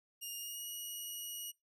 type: tone with pitch glide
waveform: 10% pulse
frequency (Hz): 2834 to 2902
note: F7 to F#7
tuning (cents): +25 to -34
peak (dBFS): -34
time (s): 0.21-1.52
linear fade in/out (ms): 20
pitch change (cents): +41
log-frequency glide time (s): 0.38-0.66
effects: noise-tail reverb RT60 0.2 s tail -25 dB re dry